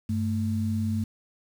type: tone pair together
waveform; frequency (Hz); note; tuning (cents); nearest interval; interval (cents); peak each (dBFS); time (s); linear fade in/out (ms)
sine; 98 / 220.5; G2 / A3; 0 / +4; octave + major second; 1404; -27; 0.09-1.04; 5
effects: 8-bit